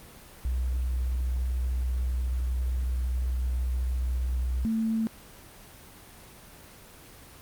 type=tone pair in turn; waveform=sine; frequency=62.6 / 223.1 Hz; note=B1 / A3; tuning=+24 / +24 cents; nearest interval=octave + minor seventh; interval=2200 cents; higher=second; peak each=-25 / -24 dBFS; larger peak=second; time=0.45-4.65 / 4.65-5.07 s; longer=first; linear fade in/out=0 ms; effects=pink hiss -49 dBFS RMS until 7.41 s + Opus 24 kbps